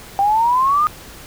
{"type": "exponential sweep", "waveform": "sine", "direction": "up", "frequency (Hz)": [783, 1244.5], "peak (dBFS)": -12, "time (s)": [0.19, 0.87], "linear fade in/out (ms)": 0, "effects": ["pink hiss -38 dBFS RMS until 1.26 s"]}